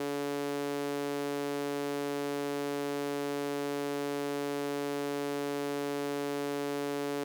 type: tone with high-pass filter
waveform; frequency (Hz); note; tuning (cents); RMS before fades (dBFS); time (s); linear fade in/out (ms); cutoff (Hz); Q
sawtooth; 142.9; D3; -47; -34; 0-7.24; 5; 360; 3.2
effects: none